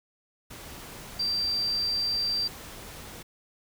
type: tone in noise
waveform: sine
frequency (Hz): 4700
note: D8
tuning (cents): +1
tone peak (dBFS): -25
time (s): 1.19-2.48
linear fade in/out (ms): 10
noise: pink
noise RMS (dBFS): -43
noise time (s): 0.5-3.23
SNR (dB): +15
effects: none